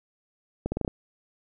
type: accelerating click train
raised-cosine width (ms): 2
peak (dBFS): -14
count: 6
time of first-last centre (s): 0.66-0.878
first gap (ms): 60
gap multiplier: 0.84
effects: none